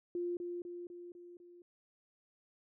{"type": "tone with echo", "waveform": "sine", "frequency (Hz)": 350, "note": "F4", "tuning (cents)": 4, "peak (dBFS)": -34, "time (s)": [0.15, 0.37], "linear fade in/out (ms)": 2, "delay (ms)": 250, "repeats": 5, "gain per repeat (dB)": -4, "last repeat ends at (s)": 1.62, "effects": []}